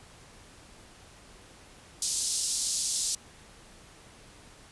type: band-pass noise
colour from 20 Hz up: white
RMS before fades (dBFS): -30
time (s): 2.02-3.15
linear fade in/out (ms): 2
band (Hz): 4400 to 9400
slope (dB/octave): 24
effects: pink hiss -53 dBFS RMS until 4.71 s + resampled to 24000 Hz